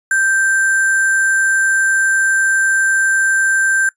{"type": "tone with sample-and-hold", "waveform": "sine", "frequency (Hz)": 1568, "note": "G6", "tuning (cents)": 0, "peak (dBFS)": -11, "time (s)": [0.11, 3.89], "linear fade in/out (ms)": 2, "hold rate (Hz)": 8820, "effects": ["noise-tail reverb RT60 0.1 s tail -20 dB re dry", "resampled to 24000 Hz"]}